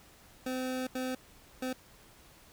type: tone bursts at uneven times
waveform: 25% pulse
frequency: 257 Hz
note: C4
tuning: 31 cents flat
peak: -29 dBFS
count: 3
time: 0.46-0.87 / 0.95-1.15 / 1.62-1.73 s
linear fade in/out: 5 ms
effects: pink hiss -58 dBFS RMS until 2.52 s